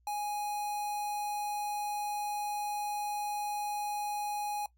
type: tone with notch filter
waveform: square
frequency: 830 Hz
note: G#5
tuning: 1 cent flat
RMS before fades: -35 dBFS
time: 0.07-4.66 s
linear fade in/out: 2 ms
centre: 3000 Hz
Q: 1.5
effects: noise-tail reverb RT60 0.1 s tail -18 dB re dry + added 60 Hz sine -65 dBFS peak until 4.77 s